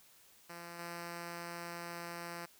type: tone with level steps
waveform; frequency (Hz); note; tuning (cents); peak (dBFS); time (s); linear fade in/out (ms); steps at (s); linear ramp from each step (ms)
5% pulse; 171.4; F3; -32; -35 / -31; 0.49-2.46; 10; 0.79; 2
effects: white hiss -63 dBFS RMS until 2.59 s